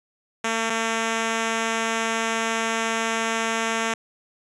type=tone pair in turn; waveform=5% pulse; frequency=225.9 / 225.9 Hz; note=A3 / A3; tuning=+46 / +46 cents; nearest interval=unison; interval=0 cents; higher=neither; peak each=-11 dBFS; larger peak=neither; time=0.44-0.7 / 0.7-3.94 s; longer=second; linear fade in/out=5 ms; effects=resampled to 22050 Hz